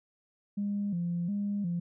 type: tone with vibrato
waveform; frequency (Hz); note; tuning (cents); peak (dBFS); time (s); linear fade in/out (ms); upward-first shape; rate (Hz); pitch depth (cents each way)
sine; 187.4; F#3; +22; -28; 0.57-1.8; 10; square; 1.4; 140
effects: tanh soft clip ceiling -24 dBFS